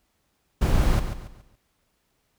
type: noise with echo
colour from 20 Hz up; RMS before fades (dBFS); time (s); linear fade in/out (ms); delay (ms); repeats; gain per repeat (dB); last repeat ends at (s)
brown; -20; 0.61-1; 10; 140; 4; -9; 1.56
effects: pink hiss -71 dBFS RMS until 2.38 s